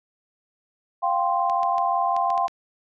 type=chord; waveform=sine; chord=F suspended second; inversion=none; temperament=equal; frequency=698.5 / 784 / 1046.5 Hz; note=F5 / G5 / C6; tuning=0 / 0 / 0 cents; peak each=-24 dBFS; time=1.02-2.48 s; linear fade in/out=20 ms
type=clicks; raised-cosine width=0.2 ms; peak=-21 dBFS; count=7; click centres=1.498 / 1.632 / 1.782 / 2.165 / 2.303 / 2.378 / 2.481 s
effects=none